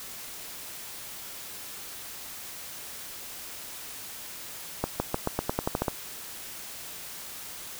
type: accelerating click train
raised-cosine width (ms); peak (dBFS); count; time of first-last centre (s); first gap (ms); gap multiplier
1; -11; 11; 4.84-5.882; 160; 0.9
effects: white hiss -41 dBFS RMS until 7.79 s